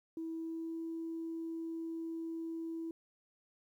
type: tone with pitch glide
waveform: sine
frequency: 325.8 to 328.4 Hz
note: E4 to E4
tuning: -20 to -6 cents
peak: -37 dBFS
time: 0.17-2.91 s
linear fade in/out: 2 ms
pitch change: +14 cents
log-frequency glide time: 0.33-0.79 s
effects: tanh soft clip ceiling -33 dBFS + 12-bit